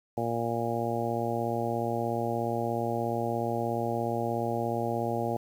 harmonic tone, 116.9 Hz, A#2, 5 cents sharp, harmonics 1 / 2 / 3 / 4 / 5 / 6 / 7, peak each -35 / -35 / -35 / -35 / -35 / -35 / -35 dBFS, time 0.17-5.37 s, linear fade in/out 5 ms, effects 9-bit

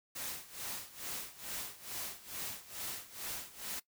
white noise with tremolo, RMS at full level -40 dBFS, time 0.15-3.8 s, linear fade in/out 10 ms, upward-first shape sine, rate 2.3 Hz, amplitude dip 85%, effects noise-tail reverb RT60 0.1 s tail -18 dB re dry

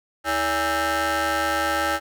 20% pulse ring-modulated tone, 249 Hz, B3, 14 cents sharp, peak -13 dBFS, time 0.24-2 s, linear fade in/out 50 ms, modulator 1070 Hz, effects none

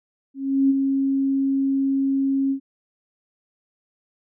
sine tone with ADSR envelope, 271.8 Hz, C#4, 34 cents flat, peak -13 dBFS, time 0.34-2.6 s, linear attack 360 ms, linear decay 25 ms, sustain -5 dB, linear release 90 ms, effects none

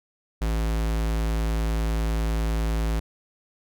square tone, 55 Hz, A1, in tune, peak -23 dBFS, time 0.41-3 s, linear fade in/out 10 ms, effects none

